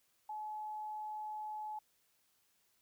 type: tone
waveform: sine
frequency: 854 Hz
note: G#5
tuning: 48 cents sharp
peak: -40 dBFS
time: 0.29-1.79 s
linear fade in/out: 5 ms
effects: white hiss -75 dBFS RMS until 2.81 s